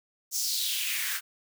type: noise with high-pass filter sweep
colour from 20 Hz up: white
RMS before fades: -30 dBFS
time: 0.31-1.21 s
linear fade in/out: 50 ms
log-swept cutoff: 6400 to 1400 Hz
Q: 3.5
effects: none